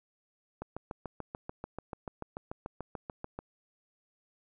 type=click train; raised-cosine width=1 ms; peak=-24 dBFS; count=20; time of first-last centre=0.62-3.39 s; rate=6.86 Hz; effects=none